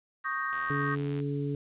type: chord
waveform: sine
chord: Eb dominant seventh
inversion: third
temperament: equal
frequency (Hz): 1108.7 / 1244.5 / 1568 / 1864.7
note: Db6 / Eb6 / G6 / Bb6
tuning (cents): 0 / 0 / 0 / 0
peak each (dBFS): -35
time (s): 0.24-0.96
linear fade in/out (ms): 20
type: click train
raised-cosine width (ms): 0.3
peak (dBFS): -30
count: 57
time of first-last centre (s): 0.53-1.201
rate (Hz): 83.4
type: harmonic tone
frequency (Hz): 142.6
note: C#3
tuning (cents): +49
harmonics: 1 / 2 / 3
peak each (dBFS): -31 / -34 / -36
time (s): 0.7-1.55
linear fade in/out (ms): 2
effects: resampled to 8000 Hz + 10-bit